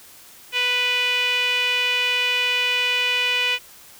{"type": "tone with band-pass filter", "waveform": "sawtooth", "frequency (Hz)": 494.3, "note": "B4", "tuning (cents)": 1, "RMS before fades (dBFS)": -21, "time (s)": [0.52, 3.59], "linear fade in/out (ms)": 50, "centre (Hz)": 2700, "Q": 6.1, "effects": ["white hiss -46 dBFS RMS until 3.99 s"]}